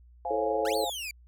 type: chord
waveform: sine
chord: F minor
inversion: second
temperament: equal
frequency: 523.3 / 698.5 / 830.6 Hz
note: C5 / F5 / Ab5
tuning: 0 / 0 / 0 cents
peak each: -37 / -33 / -33 dBFS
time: 0.25-0.9 s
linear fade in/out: 2 ms
type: harmonic tone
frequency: 109.5 Hz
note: A2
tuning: 8 cents flat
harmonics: 3 / 4 / 5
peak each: -37 / -30 / -30 dBFS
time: 0.3-0.85 s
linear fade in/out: 10 ms
type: exponential two-way sweep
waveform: sawtooth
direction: up then down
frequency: 1259 to 4578 to 2305 Hz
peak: -31 dBFS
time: 0.65-1.11 s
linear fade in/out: 2 ms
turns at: 0.76 s
effects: added 60 Hz sine -52 dBFS peak until 1.27 s